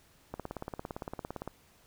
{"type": "click train", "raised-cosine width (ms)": 1, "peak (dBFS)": -23, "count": 21, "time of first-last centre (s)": [0.34, 1.476], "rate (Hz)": 17.6, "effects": ["pink hiss -63 dBFS RMS until 1.86 s"]}